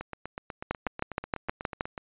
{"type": "two click trains", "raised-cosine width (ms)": 0.5, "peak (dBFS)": [-21, -12], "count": [17, 8], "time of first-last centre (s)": [[0.01, 1.978], [0.71, 1.809]], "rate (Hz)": [8.13, 6.37], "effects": ["resampled to 8000 Hz"]}